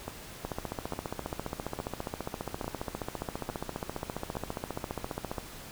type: two click trains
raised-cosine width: 1 ms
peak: -19 / -21 dBFS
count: 74 / 6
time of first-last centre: 0.45-5.382 / 0.08-4.354 s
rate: 14.8 / 1.17 Hz
effects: pink hiss -46 dBFS RMS until 5.71 s